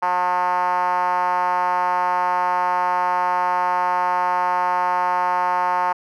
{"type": "tone with band-pass filter", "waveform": "5% pulse", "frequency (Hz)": 180, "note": "F#3", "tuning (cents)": -47, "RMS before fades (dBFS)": -20, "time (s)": [0.02, 5.93], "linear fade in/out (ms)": 10, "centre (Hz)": 910, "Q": 4.5, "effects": []}